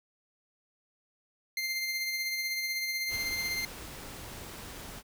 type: tone with tremolo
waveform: 25% pulse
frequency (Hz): 2100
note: C7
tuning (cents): +6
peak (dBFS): -26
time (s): 1.57-3.65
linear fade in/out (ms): 2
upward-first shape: sine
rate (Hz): 16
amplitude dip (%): 35
type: noise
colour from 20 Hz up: pink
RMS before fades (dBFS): -44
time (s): 3.08-5.03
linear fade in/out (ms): 50
effects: none